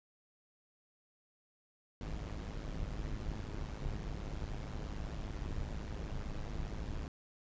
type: noise with amplitude modulation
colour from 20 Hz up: brown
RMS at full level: -37 dBFS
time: 2.01-7.08 s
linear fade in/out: 2 ms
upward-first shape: sine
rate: 105 Hz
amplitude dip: 75%
effects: resampled to 16000 Hz